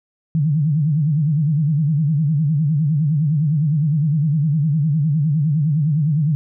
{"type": "tone with vibrato", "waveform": "sine", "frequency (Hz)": 151.1, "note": "D3", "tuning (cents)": 50, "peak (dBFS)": -14, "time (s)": [0.35, 6.35], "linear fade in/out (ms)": 0, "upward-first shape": "sine", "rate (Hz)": 9.8, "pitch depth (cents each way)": 150, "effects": []}